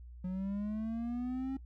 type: linear sweep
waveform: triangle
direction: up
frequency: 180.7 to 270 Hz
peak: -32 dBFS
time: 0.24-1.57 s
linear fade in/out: 5 ms
effects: noise-tail reverb RT60 0.1 s tail -18 dB re dry + added 60 Hz sine -47 dBFS peak until 1.65 s